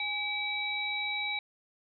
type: tone cluster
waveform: sine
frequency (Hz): 829 / 2304 / 3855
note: G#5 / D7 / B7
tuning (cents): -3 / -34 / -43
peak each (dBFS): -40 / -32 / -36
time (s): 0-1.39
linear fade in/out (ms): 2
effects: none